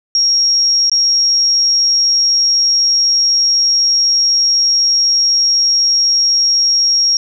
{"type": "tone with dropouts", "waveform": "sine", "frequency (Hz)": 5588, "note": "F8", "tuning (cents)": 0, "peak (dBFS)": -9, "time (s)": [0.15, 7.17], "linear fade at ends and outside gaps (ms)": 1, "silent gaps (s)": [0.897, 0.916], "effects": []}